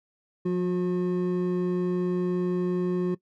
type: tone pair together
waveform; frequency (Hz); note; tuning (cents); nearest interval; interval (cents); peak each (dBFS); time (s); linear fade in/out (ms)
triangle; 178.2 / 361.2; F3 / F#4; +35 / -42; octave; 1223; -24; 0.45-3.15; 10
effects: noise-tail reverb RT60 0.1 s tail -20 dB re dry